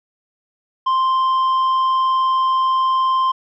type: tone with tanh clipping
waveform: triangle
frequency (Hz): 1046.5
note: C6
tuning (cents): 0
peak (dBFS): -15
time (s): 0.86-3.32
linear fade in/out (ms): 10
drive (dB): 9
effects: none